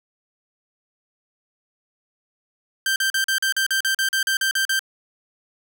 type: tone bursts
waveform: sawtooth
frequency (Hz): 1568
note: G6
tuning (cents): 0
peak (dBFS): -15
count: 14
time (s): 2.86-4.793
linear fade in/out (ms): 2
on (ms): 100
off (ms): 41
effects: 9-bit